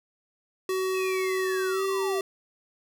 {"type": "tone with pitch glide", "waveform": "square", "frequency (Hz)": [376.1, 386.9], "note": ["F#4", "G4"], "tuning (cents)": [28, -23], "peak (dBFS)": -26, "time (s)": [0.69, 2.21], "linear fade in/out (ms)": 2, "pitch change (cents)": 49, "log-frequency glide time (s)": [1.69, 1.83]}
{"type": "linear sweep", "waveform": "sine", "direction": "down", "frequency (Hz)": [2637, 622.3], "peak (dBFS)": -34, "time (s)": [0.94, 2.21], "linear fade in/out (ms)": 10}
{"effects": []}